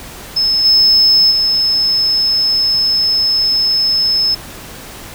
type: tone with level steps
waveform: sine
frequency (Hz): 5210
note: E8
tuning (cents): -21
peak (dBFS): -10 / -5 / -10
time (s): 0.36-4.35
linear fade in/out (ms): 10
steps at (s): 0.64 / 1.3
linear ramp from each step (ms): 20
effects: tanh soft clip ceiling -3 dBFS + pink hiss -32 dBFS RMS until 5.14 s